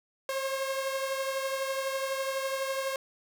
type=beating tone pair; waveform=sawtooth; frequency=535 / 547 Hz; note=C5 / C#5; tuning=+38 / -23 cents; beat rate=12 Hz; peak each=-27 / -33 dBFS; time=0.29-2.96 s; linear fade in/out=2 ms; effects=none